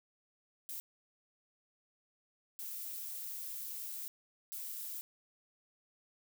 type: noise bursts at uneven times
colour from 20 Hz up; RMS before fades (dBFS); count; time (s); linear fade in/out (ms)
violet; -43; 3; 0.69-0.8 / 2.59-4.08 / 4.52-5.01; 0
effects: none